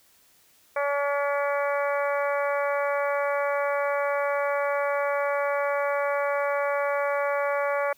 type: harmonic tone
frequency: 284.4 Hz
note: C#4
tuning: 45 cents sharp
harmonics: 2 / 3 / 4 / 5 / 6 / 7 / 8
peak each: -25 / -33 / -31 / -34 / -37 / -37 / -37 dBFS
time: 0.76-7.93 s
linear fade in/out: 5 ms
effects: white hiss -60 dBFS RMS until 7.97 s